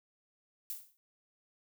violet noise with exponential decay, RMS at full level -37 dBFS, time 0.7-0.97 s, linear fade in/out 0 ms, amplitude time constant 57 ms, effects none

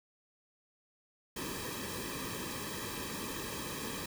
pink noise with comb filter, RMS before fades -40 dBFS, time 1.36-4.06 s, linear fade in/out 5 ms, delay 1.4 ms, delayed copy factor -0.85, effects none

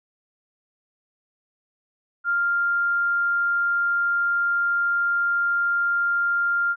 sine tone, 1396.9 Hz, F6, in tune, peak -19 dBFS, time 2.24-6.76 s, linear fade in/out 50 ms, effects none

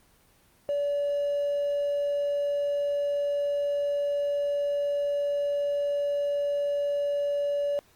triangle tone with hard clipping, 574 Hz, D5, 40 cents flat, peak -25 dBFS, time 0.69-7.79 s, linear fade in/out 0 ms, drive 4 dB, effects pink hiss -61 dBFS RMS until 7.95 s + Opus 24 kbps

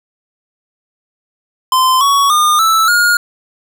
square tone with pitch steps, 1033 / 1120 / 1214.3 / 1316.6 / 1427.5 Hz, C6 / C#6 / D#6 / E6 / F6, -22 / +18 / -43 / -3 / +37 cents, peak -9 dBFS, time 1.72-3.17 s, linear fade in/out 2 ms, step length 290 ms, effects none

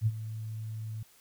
sine tone with ADSR envelope, 110 Hz, A2, in tune, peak -21 dBFS, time 0.01-1.03 s, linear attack 54 ms, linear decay 45 ms, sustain -14 dB, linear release 5 ms, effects white hiss -61 dBFS RMS until 1.2 s

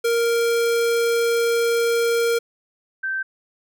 square / sine tone pair in turn, 466.2 / 1555 Hz, A#4 / G6, 0 / -14 cents, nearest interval octave + major sixth, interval 2086 cents, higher second, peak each -18 / -22 dBFS, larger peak first, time 0.04-2.39 / 3.03-3.23 s, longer first, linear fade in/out 10 ms, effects none

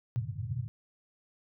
pink band-pass noise, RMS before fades -35 dBFS, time 0.16-0.68 s, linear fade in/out 0 ms, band 100 to 130 Hz, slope 48 dB/octave, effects none

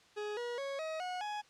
40% pulse tone with pitch steps, 418.5 / 480.7 / 552.2 / 634.3 / 728.7 / 837 Hz, G#4 / B4 / C#5 / D#5 / F#5 / G#5, +13 / -47 / -7 / +33 / -27 / +13 cents, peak -36 dBFS, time 0.16-1.42 s, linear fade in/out 20 ms, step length 210 ms, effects white hiss -63 dBFS RMS until 1.49 s + low-pass 5000 Hz 12 dB/octave

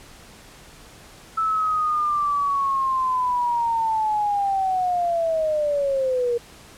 sine linear sweep, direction down, 1318.5 to 469.1 Hz, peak -19 dBFS, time 1.37-6.38 s, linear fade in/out 10 ms, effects pink hiss -46 dBFS RMS until 6.77 s + low-pass 11000 Hz 12 dB/octave

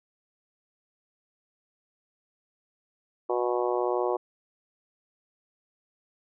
harmonic tone, 122.1 Hz, B2, 19 cents flat, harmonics 3 / 4 / 5 / 6 / 7 / 8 / 9, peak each -28 / -30 / -32 / -34 / -35 / -36 / -37 dBFS, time 3.29-4.17 s, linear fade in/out 10 ms, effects none

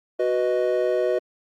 triangle chord, B major, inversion second, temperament equal, 370 / 493.9 / 622.3 Hz, F#4 / B4 / D#5, 0 / 0 / 0 cents, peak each -22 dBFS, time 0.19-1.19 s, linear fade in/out 10 ms, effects Opus 48 kbps

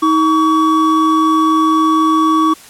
triangle tone pair together, 317.4 / 1131 Hz, D#4 / C#6, +35 / +34 cents, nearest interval octave + minor seventh, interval 2199 cents, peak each -10 dBFS, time 0.02-2.54 s, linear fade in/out 10 ms, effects white hiss -39 dBFS RMS until 2.69 s + low-pass 12000 Hz 12 dB/octave

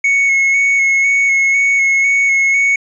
triangle tone with vibrato, 2200 Hz, C#7, 14 cents flat, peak -8 dBFS, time 0.04-2.76 s, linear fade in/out 5 ms, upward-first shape square, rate 2 Hz, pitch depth 17 cents each way, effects resampled to 22050 Hz

